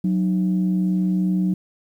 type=tone pair together; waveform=sine; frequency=184.7 / 307.5 Hz; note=F#3 / D#4; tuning=-3 / -20 cents; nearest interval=major sixth; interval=883 cents; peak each=-17 / -26 dBFS; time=0.04-1.54 s; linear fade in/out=5 ms; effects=tanh soft clip ceiling -11 dBFS + 9-bit